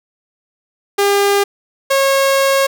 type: tone pair in turn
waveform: sawtooth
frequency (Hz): 402.2 / 545.2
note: G4 / C#5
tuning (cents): +44 / -29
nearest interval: perfect fourth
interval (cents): 527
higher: second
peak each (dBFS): -7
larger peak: neither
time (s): 0.98-1.44 / 1.9-2.67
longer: second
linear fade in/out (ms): 10
effects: none